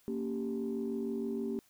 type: chord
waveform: sine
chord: G diminished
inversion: first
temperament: equal with one note detuned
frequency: 230.8 / 277.2 / 392 Hz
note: Bb3 / Db4 / G4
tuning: -17 / 0 / 0 cents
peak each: -35 / -39 / -36 dBFS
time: 0.08-1.59 s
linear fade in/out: 0 ms
effects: tanh soft clip ceiling -26 dBFS + white hiss -67 dBFS RMS until 1.69 s